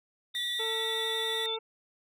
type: tone with vibrato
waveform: sine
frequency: 3563 Hz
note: A7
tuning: 21 cents sharp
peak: -31 dBFS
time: 0.34-1.57 s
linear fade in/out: 20 ms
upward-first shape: square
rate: 10 Hz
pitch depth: 24 cents each way
type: tone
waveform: 30% pulse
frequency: 1935 Hz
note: B6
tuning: 36 cents flat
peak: -33 dBFS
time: 0.35-1.46 s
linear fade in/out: 0 ms
type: harmonic tone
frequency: 447.1 Hz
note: A4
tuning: 28 cents sharp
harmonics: 1 / 2 / 3 / 5 / 6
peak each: -35 / -41 / -45 / -49 / -51 dBFS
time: 0.59-1.59 s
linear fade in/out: 10 ms
effects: none